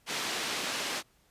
white band-pass noise, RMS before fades -34 dBFS, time 0.06-1.03 s, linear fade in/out 50 ms, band 170 to 4700 Hz, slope 12 dB/octave, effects pink hiss -67 dBFS RMS until 1.3 s + resampled to 32000 Hz

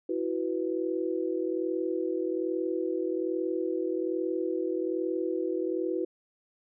sine chord, E suspended second, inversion none, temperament just, 329.6 / 370.8 / 494.4 Hz, E4 / F#4 / B4, 0 / +4 / +2 cents, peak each -31 / -31 / -34 dBFS, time 0.09-6.05 s, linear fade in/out 5 ms, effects none

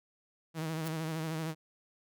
sawtooth tone with vibrato, 159.7 Hz, D#3, 45 cents sharp, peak -30 dBFS, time 0.54-1.55 s, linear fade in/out 50 ms, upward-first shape sine, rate 13 Hz, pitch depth 48 cents each way
white noise with exponential growth, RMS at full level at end -38 dBFS, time 0.8-0.88 s, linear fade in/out 5 ms, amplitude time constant 16 ms
effects none

